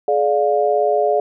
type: chord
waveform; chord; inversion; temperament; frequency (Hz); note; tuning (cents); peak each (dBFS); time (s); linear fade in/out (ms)
sine; D diminished; second; just; 422.9 / 587.3 / 704.8; Ab4 / D5 / F5; +31 / 0 / +16; -18; 0.08-1.2; 2
effects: none